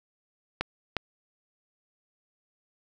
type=clicks; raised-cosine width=0.3 ms; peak=-11 dBFS; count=2; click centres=0.61 / 0.967 s; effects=none